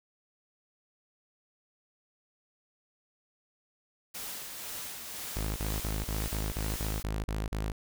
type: noise with tremolo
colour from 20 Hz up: white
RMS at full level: -39 dBFS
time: 4.14-7.03 s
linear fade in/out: 10 ms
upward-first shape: sine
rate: 2 Hz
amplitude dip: 35%
type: tone bursts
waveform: sawtooth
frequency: 53 Hz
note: G#1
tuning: 36 cents sharp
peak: -27 dBFS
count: 10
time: 5.36-7.72 s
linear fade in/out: 5 ms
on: 200 ms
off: 40 ms
effects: none